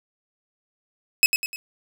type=tone with echo; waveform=sawtooth; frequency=2573 Hz; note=E7; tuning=43 cents flat; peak=-8 dBFS; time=1.23-1.26 s; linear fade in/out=0 ms; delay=100 ms; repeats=3; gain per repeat=-7 dB; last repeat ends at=1.56 s; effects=none